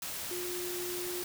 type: tone in noise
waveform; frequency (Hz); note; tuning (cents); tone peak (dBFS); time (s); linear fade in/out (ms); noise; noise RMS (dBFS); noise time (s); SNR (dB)
sine; 356.3; F4; +35; -37; 0.31-1.23; 2; white; -39; 0.02-1.24; -1
effects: none